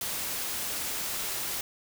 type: noise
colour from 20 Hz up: white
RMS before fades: -33 dBFS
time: 0.01-1.61 s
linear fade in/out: 2 ms
effects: none